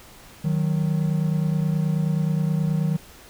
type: tone pair together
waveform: triangle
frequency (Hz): 155.56 / 184.99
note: D#3 / F#3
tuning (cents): 0 / 0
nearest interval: minor third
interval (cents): 300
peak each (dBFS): -19 / -23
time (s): 0.44-2.97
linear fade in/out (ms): 10
effects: pink hiss -47 dBFS RMS until 3.29 s